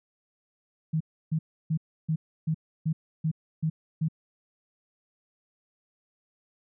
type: tone bursts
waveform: sine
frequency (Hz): 158.4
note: D#3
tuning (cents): +31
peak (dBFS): -23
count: 9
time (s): 0.93-4.085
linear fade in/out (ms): 10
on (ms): 75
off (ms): 310
effects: none